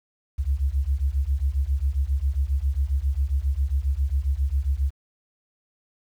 sine beating tone pair, 65.1 / 72.5 Hz, C2 / D2, -8 / -22 cents, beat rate 7.4 Hz, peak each -23 / -23 dBFS, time 0.38-4.91 s, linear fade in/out 20 ms, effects tanh soft clip ceiling -13 dBFS + 9-bit

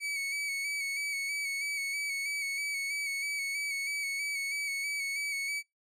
40% pulse tone with vibrato, 2250 Hz, C#7, 25 cents sharp, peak -31 dBFS, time 0-5.63 s, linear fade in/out 50 ms, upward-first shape square, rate 3.1 Hz, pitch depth 29 cents each way, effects noise-tail reverb RT60 0.2 s tail -25 dB re dry + low-pass 12000 Hz 12 dB/octave

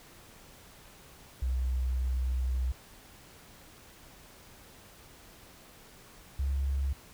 sine tone pair in turn, 63.4 / 68.32 Hz, B1 / C#2, +46 / -25 cents, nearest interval minor second, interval 129 cents, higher second, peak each -27 dBFS, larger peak neither, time 1.42-2.72 / 6.39-6.93 s, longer first, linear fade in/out 5 ms, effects pink hiss -54 dBFS RMS until 7.13 s

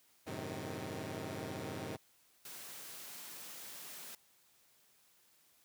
10% pulse chord, F# diminished seventh, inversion none, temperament equal with one note detuned, 92.5 / 107.74 / 130.81 / 155.56 Hz, F#2 / A2 / C3 / Eb3, 0 / -36 / 0 / 0 cents, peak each -38 dBFS, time 0.26-1.97 s, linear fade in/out 20 ms
white high-pass noise, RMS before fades -49 dBFS, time 2.45-4.15 s, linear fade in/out 2 ms, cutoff 130 Hz, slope 24 dB/octave
effects white hiss -69 dBFS RMS until 5.64 s + high-pass 60 Hz 12 dB/octave

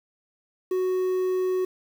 triangle tone with quantisation, 370 Hz, F#4, in tune, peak -20 dBFS, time 0.71-1.65 s, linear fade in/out 5 ms, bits 8, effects none

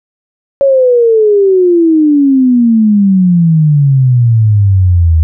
sine exponential sweep, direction down, 560 to 78.1 Hz, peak -4 dBFS, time 0.61-5.23 s, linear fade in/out 0 ms, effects none

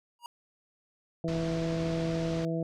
square tone with exponential growth, 953 Hz, A#5, 38 cents sharp, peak -36 dBFS, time 0.19-0.26 s, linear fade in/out 1 ms, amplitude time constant 15 ms
harmonic tone, 164.5 Hz, E3, 3 cents flat, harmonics 1 / 2 / 3 / 4, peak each -31 / -34 / -36 / -37 dBFS, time 1.24-2.63 s, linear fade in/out 2 ms
pink low-pass noise, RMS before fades -41 dBFS, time 1.28-2.45 s, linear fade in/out 0 ms, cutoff 5900 Hz, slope 24 dB/octave
effects none

